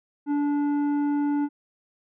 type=tone with tanh clipping; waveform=sine; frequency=289.8 Hz; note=D4; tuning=23 cents flat; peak=-23 dBFS; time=0.26-1.49 s; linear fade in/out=50 ms; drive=9 dB; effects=none